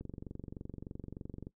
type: click train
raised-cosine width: 3 ms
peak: -30 dBFS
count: 35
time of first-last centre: 0.01-1.469 s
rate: 23.3 Hz
effects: noise-tail reverb RT60 0.1 s tail -18 dB re dry